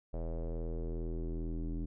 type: tone with low-pass filter sweep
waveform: square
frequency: 41.2 Hz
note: E1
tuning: in tune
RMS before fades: -37 dBFS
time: 0.13-1.86 s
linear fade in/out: 10 ms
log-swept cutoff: 590 to 280 Hz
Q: 3.3
effects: none